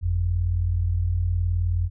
sine tone pair together, 49.38 / 88.6 Hz, G1 / F2, +13 / +25 cents, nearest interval minor seventh, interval 1012 cents, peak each -26 / -21 dBFS, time 0.01-1.9 s, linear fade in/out 50 ms, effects none

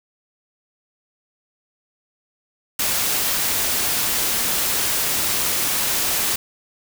white noise, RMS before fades -21 dBFS, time 2.79-6.36 s, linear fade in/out 5 ms, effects none

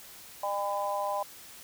harmonic tone, 201.3 Hz, G3, 46 cents sharp, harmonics 3 / 4 / 5, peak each -33 / -33 / -33 dBFS, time 0.43-1.23 s, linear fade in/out 5 ms, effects white hiss -49 dBFS RMS until 1.63 s

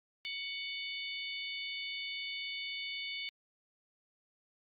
harmonic tone with a mistuned harmonic, 744 Hz, F#5, 9 cents sharp, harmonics 3 / 4 / 5 / 6, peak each -41 / -43 / -45 / -47 dBFS, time 0.25-3.29 s, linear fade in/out 0 ms, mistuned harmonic 5, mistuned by -72 cents, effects Opus 48 kbps

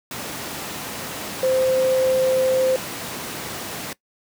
sine tone in noise, 520 Hz, C5, 11 cents flat, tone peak -16 dBFS, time 1.43-2.76 s, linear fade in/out 2 ms, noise pink, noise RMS -30 dBFS, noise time 0.11-3.93 s, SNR +11 dB, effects noise-tail reverb RT60 0.1 s tail -20 dB re dry + high-pass 150 Hz 12 dB/octave

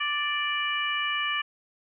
harmonic tone, 587.3 Hz, D5, in tune, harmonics 2 / 3 / 4 / 5, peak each -31 / -31 / -31 / -31 dBFS, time 0-1.42 s, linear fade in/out 10 ms, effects none

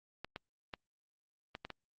clicks, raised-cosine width 0.3 ms, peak -26 dBFS, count 6, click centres 0.246 / 0.361 / 0.738 / 1.551 / 1.65 / 1.703 s, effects Opus 48 kbps

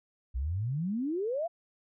sine exponential sweep, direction up, 58.3 to 709 Hz, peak -29 dBFS, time 0.34-1.48 s, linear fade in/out 20 ms, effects none

